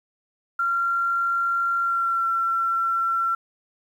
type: tone with pitch glide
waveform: sine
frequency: 1377 to 1354.1 Hz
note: F6 to E6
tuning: -25 to +46 cents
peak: -20 dBFS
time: 0.59-3.35 s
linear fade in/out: 5 ms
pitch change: -29 cents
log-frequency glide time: 1.81-2.27 s
effects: 9-bit